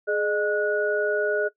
sine tone cluster, 420.1 / 610 / 1461 Hz, G#4 / D#5 / F#6, +20 / -34 / -22 cents, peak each -24 / -26 / -27 dBFS, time 0.07-1.49 s, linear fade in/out 20 ms, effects noise-tail reverb RT60 0.1 s tail -18 dB re dry

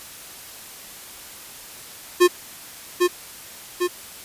square tone with echo, 356.3 Hz, F4, 35 cents sharp, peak -11 dBFS, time 2.2-2.28 s, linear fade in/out 20 ms, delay 800 ms, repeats 2, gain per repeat -4 dB, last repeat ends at 3.88 s, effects white hiss -40 dBFS RMS until 4.24 s + resampled to 32000 Hz

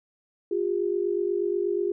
sine tone pair together, 354.7 / 403 Hz, F4 / G4, +27 / +48 cents, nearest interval major second, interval 221 cents, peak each -26 dBFS, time 0.51-1.92 s, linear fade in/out 5 ms, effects none

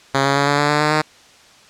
5% pulse tone with pitch steps, 136.7 / 139.01 / 141.36 / 143.75 / 146.17 / 148.64 / 151.15 / 153.71 Hz, C#3 / C#3 / C#3 / D3 / D3 / D3 / D#3 / D#3, -24 / +5 / +34 / -37 / -8 / +21 / -50 / -21 cents, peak -3 dBFS, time 0.14-1.02 s, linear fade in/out 10 ms, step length 110 ms, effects white hiss -47 dBFS RMS until 1.69 s + low-pass 6000 Hz 12 dB/octave

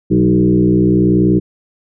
sine tone with frequency modulation, 250.1 Hz, B3, 22 cents sharp, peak -8 dBFS, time 0.1-1.4 s, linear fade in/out 20 ms, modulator 60.7 Hz, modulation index 2.2, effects none

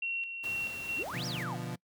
sine tone with tremolo, 2733 Hz, F7, 38 cents flat, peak -31 dBFS, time 0.02-1.03 s, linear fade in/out 5 ms, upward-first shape square, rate 2.3 Hz, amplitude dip 50%
pink noise, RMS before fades -46 dBFS, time 0.43-1.44 s, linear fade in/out 10 ms
sine exponential two-way sweep, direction up then down, 196 to 5920 to 590 Hz, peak -37 dBFS, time 0.95-1.58 s, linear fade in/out 50 ms, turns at 1.26 s
35% pulse chord, B diminished, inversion none, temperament equal, 123.47 / 146.83 / 174.61 Hz, B2 / D3 / F3, 0 / 0 / 0 cents, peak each -37 / -41 / -38 dBFS, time 1.13-1.76 s, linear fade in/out 10 ms
effects noise-tail reverb RT60 0.1 s tail -24 dB re dry + high-pass 80 Hz 12 dB/octave

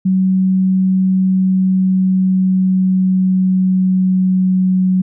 sine tone with pitch glide, 188 to 185.63 Hz, F#3 to F#3, +28 to +6 cents, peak -10 dBFS, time 0.05-5.02 s, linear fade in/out 10 ms, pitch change -22 cents, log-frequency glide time 1.2-4.9 s, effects none

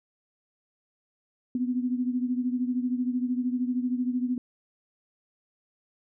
sine beating tone pair, 246.9 / 259.9 Hz, B3 / C4, 0 / -11 cents, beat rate 13 Hz, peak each -26 / -31 dBFS, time 1.55-4.38 s, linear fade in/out 2 ms, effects none

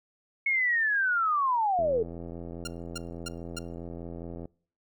sine linear sweep, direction down, 2200 to 423.3 Hz, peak -23 dBFS, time 0.46-2.03 s, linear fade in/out 5 ms
click train, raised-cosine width 2 ms, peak -27 dBFS, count 227, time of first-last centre 1.79-4.455 s, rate 84.8 Hz
10% pulse tone bursts, 1396.9 Hz, F6, in tune, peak -25 dBFS, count 4, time 2.65-3.59 s, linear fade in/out 5 ms, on 25 ms, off 280 ms
effects noise-tail reverb RT60 0.5 s tail -24 dB re dry

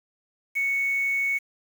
sine tone with quantisation, 2217 Hz, C#7, in tune, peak -22 dBFS, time 0.55-1.39 s, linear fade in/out 20 ms, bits 7, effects none

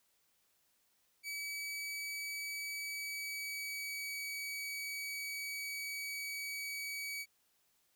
sawtooth tone with pitch glide, 2285 to 2271 Hz, D7 to C#7, -48 to +41 cents, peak -36 dBFS, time 1.23-7.26 s, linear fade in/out 50 ms, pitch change -11 cents, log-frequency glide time 2.82-4.14 s, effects white hiss -75 dBFS RMS until 7.95 s

